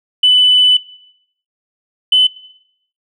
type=tone pair in turn; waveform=sine; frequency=2995 / 3021 Hz; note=F#7 / F#7; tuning=+20 / +35 cents; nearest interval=unison; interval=15 cents; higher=second; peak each=-5 dBFS; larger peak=neither; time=0.23-0.77 / 2.12-2.27 s; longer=first; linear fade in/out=5 ms; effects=noise-tail reverb RT60 0.7 s tail -18 dB re dry + tanh soft clip ceiling -1 dBFS